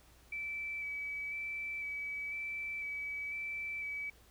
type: tone with vibrato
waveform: sine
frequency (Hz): 2305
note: D7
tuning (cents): -33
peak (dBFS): -37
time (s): 0.32-4.1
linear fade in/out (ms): 5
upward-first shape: square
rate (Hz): 1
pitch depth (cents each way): 14
effects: added 60 Hz sine -63 dBFS peak until 4.3 s + pink hiss -64 dBFS RMS until 4.3 s